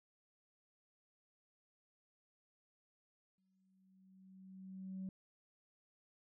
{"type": "tone with exponential growth", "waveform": "sine", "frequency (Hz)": 189.3, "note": "F#3", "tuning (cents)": 40, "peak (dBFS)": -39, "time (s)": [3.38, 5.09], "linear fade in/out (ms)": 2, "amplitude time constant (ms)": 370, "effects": ["tanh soft clip ceiling -38 dBFS"]}